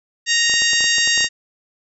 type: harmonic tone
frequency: 932.3 Hz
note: A#5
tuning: in tune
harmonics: 2 / 3 / 4 / 5 / 6 / 7 / 8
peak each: -19 / -21 / -22 / -23 / -24 / -24 / -25 dBFS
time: 0.26-1.29 s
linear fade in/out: 50 ms
type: clicks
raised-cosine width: 1 ms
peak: -19 dBFS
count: 11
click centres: 0.497 / 0.539 / 0.62 / 0.733 / 0.807 / 0.842 / 0.983 / 1.075 / 1.177 / 1.207 / 1.244 s
effects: none